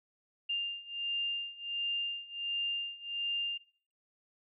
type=beating tone pair; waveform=sine; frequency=2799 / 2800.4 Hz; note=F7 / F7; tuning=+3 / +4 cents; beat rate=1.4 Hz; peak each=-37 / -35 dBFS; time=0.49-3.58 s; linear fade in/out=10 ms; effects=noise-tail reverb RT60 0.5 s tail -20 dB re dry